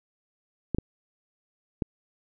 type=clicks; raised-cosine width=3 ms; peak=-13 dBFS; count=3; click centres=0.747 / 0.785 / 1.822 s; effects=none